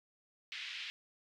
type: band-pass noise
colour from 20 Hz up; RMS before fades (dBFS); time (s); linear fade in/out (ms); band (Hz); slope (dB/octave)
pink; -44; 0.52-0.9; 0; 2100 to 3900; 24
effects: none